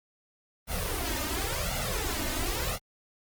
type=noise with flanger; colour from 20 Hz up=pink; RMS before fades=-31 dBFS; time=0.67-2.79 s; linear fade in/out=50 ms; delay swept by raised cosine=1.4 to 3.3 ms; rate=0.93 Hz; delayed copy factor=+1; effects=Opus 24 kbps